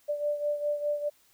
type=beating tone pair; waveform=sine; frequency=587.3 / 592.2 Hz; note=D5 / D5; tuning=0 / +14 cents; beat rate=4.9 Hz; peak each=-28 / -34 dBFS; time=0.08-1.1 s; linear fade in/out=20 ms; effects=white hiss -64 dBFS RMS until 1.33 s